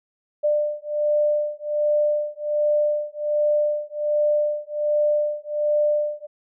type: beating tone pair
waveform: sine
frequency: 595 / 596.3 Hz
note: D5 / D5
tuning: +22 / +26 cents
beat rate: 1.3 Hz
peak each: -22 dBFS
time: 0.43-6.27 s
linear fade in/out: 20 ms
effects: none